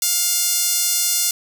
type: tone with high-pass filter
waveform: sawtooth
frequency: 705 Hz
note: F5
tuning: 16 cents sharp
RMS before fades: -19 dBFS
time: 0.02-1.31 s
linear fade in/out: 2 ms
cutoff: 6400 Hz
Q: 1
effects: none